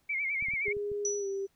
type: tone with vibrato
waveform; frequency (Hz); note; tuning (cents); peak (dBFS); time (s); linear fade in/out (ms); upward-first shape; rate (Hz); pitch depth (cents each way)
sine; 2217; C#7; 0; -29; 0.09-0.73; 10; sine; 9.6; 89
type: clicks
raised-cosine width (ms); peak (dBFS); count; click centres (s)
5; -35; 6; 0.425 / 0.485 / 0.537 / 0.682 / 0.768 / 0.917
type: tone with pitch glide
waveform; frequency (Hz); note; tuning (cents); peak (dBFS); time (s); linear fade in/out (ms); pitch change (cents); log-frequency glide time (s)
sine; 410.5 to 392.6; G#4 to G4; -20 to +3; -31; 0.65-1.47; 20; -77; 1.18-1.27
type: tone with exponential decay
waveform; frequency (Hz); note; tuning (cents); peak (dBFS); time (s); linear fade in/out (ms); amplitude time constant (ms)
sine; 5910; F#8; -3; -27; 1.05-1.48; 1; 93
effects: pink hiss -72 dBFS RMS until 1.55 s